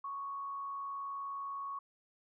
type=tone with frequency modulation; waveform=sine; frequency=1110 Hz; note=C#6; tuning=2 cents sharp; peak=-38 dBFS; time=0.04-1.79 s; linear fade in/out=5 ms; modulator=79.5 Hz; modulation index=0.29; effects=none